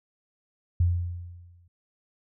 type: tone with exponential decay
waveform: sine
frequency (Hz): 87.31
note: F2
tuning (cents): 0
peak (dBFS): -17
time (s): 0.8-1.68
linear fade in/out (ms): 5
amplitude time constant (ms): 190
effects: none